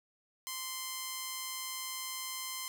5% pulse tone with amplitude modulation, 1040 Hz, C6, 11 cents flat, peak -24 dBFS, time 0.47-2.68 s, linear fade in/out 0 ms, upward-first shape sine, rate 180 Hz, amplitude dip 35%, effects none

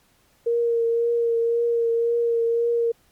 sine tone with vibrato, 466.2 Hz, A#4, in tune, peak -18 dBFS, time 0.46-2.92 s, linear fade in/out 10 ms, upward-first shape triangle, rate 1.9 Hz, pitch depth 22 cents each way, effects pink hiss -61 dBFS RMS until 3.11 s + MP3 96 kbps

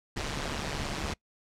pink noise with amplitude modulation, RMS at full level -30 dBFS, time 0.16-1.14 s, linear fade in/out 10 ms, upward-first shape sine, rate 146 Hz, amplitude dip 75%, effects noise-tail reverb RT60 0.1 s tail -23 dB re dry + low-pass 6000 Hz 12 dB/octave

